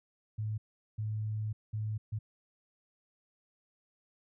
sine tone bursts at uneven times, 107.7 Hz, A2, 37 cents flat, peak -32 dBFS, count 4, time 0.38-0.58 / 0.98-1.53 / 1.73-1.98 / 2.12-2.19 s, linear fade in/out 10 ms, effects none

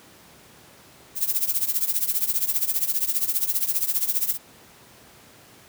violet noise with tremolo, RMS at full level -20 dBFS, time 1.15-4.38 s, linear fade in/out 50 ms, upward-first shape triangle, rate 15 Hz, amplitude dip 90%, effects pink hiss -50 dBFS RMS until 5.68 s + high-pass 100 Hz 12 dB/octave

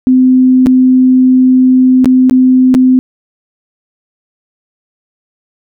sine tone with dropouts, 256.5 Hz, C4, 34 cents flat, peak -3 dBFS, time 0.07-2.99 s, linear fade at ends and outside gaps 0 ms, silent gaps 0.661-0.668 / 2.045-2.057 / 2.297-2.31 / 2.742-2.749 s, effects none

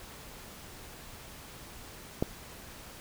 click, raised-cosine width 2 ms, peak -13 dBFS, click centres 2.225 s, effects pink hiss -48 dBFS RMS until 3 s

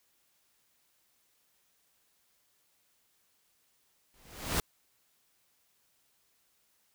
pink noise with exponential growth, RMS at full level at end -27 dBFS, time 4.14-4.6 s, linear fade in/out 1 ms, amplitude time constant 100 ms, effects white hiss -72 dBFS RMS until 6.94 s

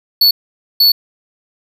square tone bursts at uneven times, 4435 Hz, C#8, in tune, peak -7 dBFS, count 2, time 0.21-0.31 / 0.8-0.92 s, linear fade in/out 5 ms, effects none

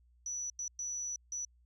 sine tone bursts at uneven times, 5920 Hz, F#8, in tune, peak -35 dBFS, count 4, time 0.26-0.5 / 0.59-0.68 / 0.79-1.16 / 1.32-1.45 s, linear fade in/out 2 ms, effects tanh soft clip ceiling -31 dBFS + added 60 Hz sine -63 dBFS peak until 1.65 s

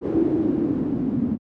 white noise with low-pass filter sweep, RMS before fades -22 dBFS, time 0.01-1.38 s, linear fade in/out 50 ms, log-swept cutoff 360 to 240 Hz, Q 5.5, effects high-pass 80 Hz 12 dB/octave

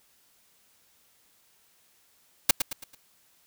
white noise with echo, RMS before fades -17 dBFS, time 2.49-2.51 s, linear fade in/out 5 ms, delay 110 ms, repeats 4, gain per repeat -8 dB, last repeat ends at 2.95 s, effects white hiss -64 dBFS RMS until 3.46 s

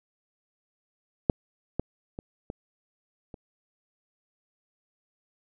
clicks, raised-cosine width 2 ms, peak -6 / -13 / -23 / -21 / -28 dBFS, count 5, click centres 1.298 / 1.796 / 2.189 / 2.501 / 3.342 s, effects none

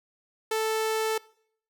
sawtooth tone, 440 Hz, A4, in tune, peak -21 dBFS, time 0.51-1.18 s, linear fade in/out 5 ms, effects noise-tail reverb RT60 0.6 s tail -22 dB re dry

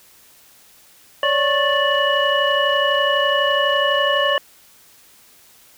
sine tone cluster, 557 / 589 / 1096 / 1758 / 2931 Hz, C#5 / D5 / C#6 / A6 / F#7, +8 / +5 / -20 / -2 / -17 cents, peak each -21 dBFS, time 1.23-4.38 s, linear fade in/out 2 ms, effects tanh soft clip ceiling -5 dBFS + white hiss -50 dBFS RMS until 5.77 s

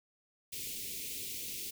white band-stop noise, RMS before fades -41 dBFS, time 0.52-1.71 s, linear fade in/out 10 ms, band 480 to 2200 Hz, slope 48 dB/octave, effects none

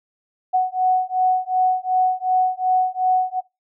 sine beating tone pair, 740 / 742.7 Hz, F#5 / F#5, 0 / +6 cents, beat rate 2.7 Hz, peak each -19 / -19 dBFS, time 0.53-3.41 s, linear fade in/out 20 ms, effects noise-tail reverb RT60 0.2 s tail -21 dB re dry

